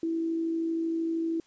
sine tone with amplitude modulation, 328.7 Hz, E4, 5 cents flat, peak -25 dBFS, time 0.03-1.4 s, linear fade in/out 2 ms, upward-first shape sine, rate 52.9 Hz, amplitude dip 30%, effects white hiss -63 dBFS RMS until 1.46 s + resampled to 16000 Hz

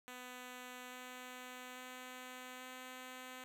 5% pulse tone with pitch steps, 250 / 251.7 / 253.5 / 255.3 Hz, B3 / B3 / B3 / C4, +21 / +33 / +45 / -42 cents, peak -37 dBFS, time 0.08-3.44 s, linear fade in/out 0 ms, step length 840 ms, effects none

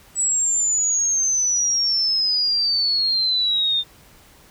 sine exponential sweep, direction down, 7902 to 3615 Hz, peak -17 dBFS, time 0.15-3.84 s, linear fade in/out 50 ms, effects pink hiss -50 dBFS RMS until 4.5 s

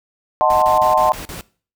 sine chord, D# diminished seventh, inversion none, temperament equal with one note detuned, 622.3 / 740 / 884.1 / 1046.5 Hz, D#5 / F#5 / A5 / C6, 0 / 0 / +8 / 0 cents, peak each -17 dBFS, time 0.41-1.12 s, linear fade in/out 0 ms
pink noise bursts, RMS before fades -31 dBFS, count 6, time 0.5-1.41 s, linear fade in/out 0 ms, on 120 ms, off 38 ms
effects noise-tail reverb RT60 0.4 s tail -20 dB re dry

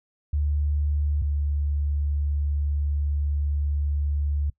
sine tone pair in turn, 73.4 / 72.56 Hz, D2 / D2, 0 / -20 cents, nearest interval unison, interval 20 cents, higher first, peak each -21 / -22 dBFS, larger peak first, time 0.33-1.22 / 1.22-4.5 s, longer second, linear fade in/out 5 ms, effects noise-tail reverb RT60 0.1 s tail -22 dB re dry

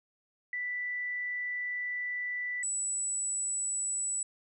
sine tone pair in turn, 1975.5 / 7902 Hz, B6 / B8, 0 / 0 cents, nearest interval 2 octaves, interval 2400 cents, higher second, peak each -32 / -30 dBFS, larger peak second, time 0.53-2.63 / 2.63-4.23 s, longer first, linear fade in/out 2 ms, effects none

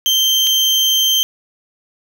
35% pulse tone pair in turn, 3136 / 3136 Hz, G7 / G7, 0 / 0 cents, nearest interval unison, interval 0 cents, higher neither, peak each -10 dBFS, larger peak neither, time 0.06-0.47 / 0.47-1.23 s, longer second, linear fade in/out 0 ms, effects none

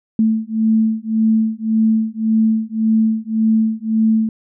sine beating tone pair, 220 / 221.8 Hz, A3 / A3, 0 / +14 cents, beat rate 1.8 Hz, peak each -16 dBFS, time 0.19-4.29 s, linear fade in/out 2 ms, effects none

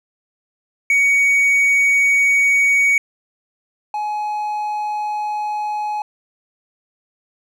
triangle tone pair in turn, 2244 / 842.4 Hz, C#7 / G#5, +21 / +24 cents, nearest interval octave + perfect fourth, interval 1697 cents, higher first, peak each -10 / -18 dBFS, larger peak first, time 0.9-2.98 / 3.94-6.02 s, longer neither, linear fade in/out 2 ms, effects none

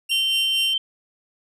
sawtooth tone with tremolo, 2769 Hz, F7, 15 cents flat, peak -20 dBFS, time 0.09-0.74 s, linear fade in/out 10 ms, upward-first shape sine, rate 4.3 Hz, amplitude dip 55%
sine tone, 3114 Hz, G7, 12 cents flat, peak -19 dBFS, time 0.11-0.78 s, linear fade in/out 5 ms
effects resampled to 32000 Hz

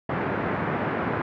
pink band-pass noise, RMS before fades -27 dBFS, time 0.09-1.22 s, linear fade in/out 5 ms, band 110 to 1900 Hz, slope 24 dB/octave, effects none

